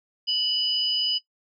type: tone pair together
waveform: sine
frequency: 2960 / 4978 Hz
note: F#7 / D#8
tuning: 0 / 0 cents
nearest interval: major sixth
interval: 900 cents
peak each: -24 dBFS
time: 0.27-1.19 s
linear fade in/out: 20 ms
effects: noise-tail reverb RT60 0.1 s tail -19 dB re dry